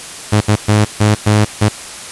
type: tone bursts at uneven times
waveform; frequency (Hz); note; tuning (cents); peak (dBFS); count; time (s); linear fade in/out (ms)
sawtooth; 105.7; G#2; +31; -4; 6; 0.32-0.41 / 0.48-0.56 / 0.68-0.85 / 1-1.15 / 1.26-1.45 / 1.61-1.69; 10
effects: white hiss -29 dBFS RMS until 2.11 s + resampled to 24000 Hz